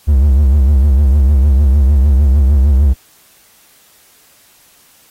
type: tone with vibrato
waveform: triangle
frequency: 69.3 Hz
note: C#2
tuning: in tune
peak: -4 dBFS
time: 0.07-2.94 s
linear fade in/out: 20 ms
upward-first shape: triangle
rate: 6.6 Hz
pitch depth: 160 cents each way
effects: white hiss -48 dBFS RMS until 5.1 s + AAC 48 kbps